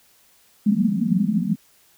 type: band-pass noise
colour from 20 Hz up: pink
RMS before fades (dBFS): -20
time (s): 0.66-1.56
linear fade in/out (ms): 10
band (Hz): 170 to 240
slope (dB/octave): 96
effects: white hiss -57 dBFS RMS until 1.97 s